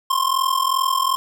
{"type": "ring-modulated tone", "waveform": "square", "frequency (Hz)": 1060, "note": "C6", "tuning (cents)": 22, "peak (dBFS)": -15, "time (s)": [0.1, 1.16], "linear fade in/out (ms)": 0, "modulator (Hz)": 21.3, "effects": []}